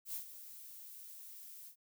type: noise with ADSR envelope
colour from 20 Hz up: violet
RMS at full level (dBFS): -40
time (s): 0.05-1.76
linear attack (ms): 90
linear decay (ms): 100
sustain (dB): -12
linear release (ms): 92
effects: none